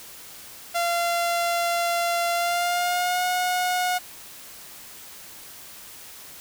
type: tone with pitch glide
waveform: sawtooth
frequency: 688 to 725.6 Hz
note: F5 to F#5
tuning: -26 to -34 cents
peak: -18 dBFS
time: 0.74-3.99 s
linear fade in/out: 20 ms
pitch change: +92 cents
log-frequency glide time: 2.33-3.25 s
effects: white hiss -43 dBFS RMS until 6.4 s